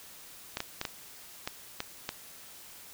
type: clicks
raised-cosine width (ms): 0.2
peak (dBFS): -15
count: 7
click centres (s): 0.571 / 0.604 / 0.814 / 0.852 / 1.475 / 1.804 / 2.091
effects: white hiss -50 dBFS RMS until 2.93 s